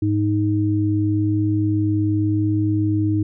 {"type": "tone pair together", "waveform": "sine", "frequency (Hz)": [103.83, 312.4], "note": ["G#2", "D#4"], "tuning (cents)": [0, 7], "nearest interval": "octave + perfect fifth", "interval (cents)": 1907, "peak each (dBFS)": -19, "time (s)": [0.02, 3.23], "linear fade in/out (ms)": 5, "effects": []}